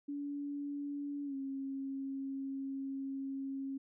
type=tone with pitch glide; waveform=sine; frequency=286.1 to 271.3 Hz; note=D4 to C#4; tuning=-45 to -37 cents; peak=-37 dBFS; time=0.08-3.78 s; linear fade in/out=10 ms; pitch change=-92 cents; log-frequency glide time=1.25-1.35 s; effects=none